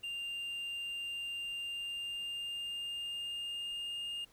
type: tone with pitch glide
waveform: triangle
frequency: 2794 to 2825 Hz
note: F7 to F7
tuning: 0 to +19 cents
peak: -36 dBFS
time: 0.03-4.25 s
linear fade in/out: 10 ms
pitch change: +19 cents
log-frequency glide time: 1.46-4.08 s
effects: pink hiss -65 dBFS RMS until 4.32 s